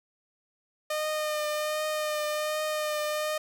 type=tone with vibrato; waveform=sawtooth; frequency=609 Hz; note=D#5; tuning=37 cents flat; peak=-24 dBFS; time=0.9-3.38 s; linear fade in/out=5 ms; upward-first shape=triangle; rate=1.3 Hz; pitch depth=22 cents each way; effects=none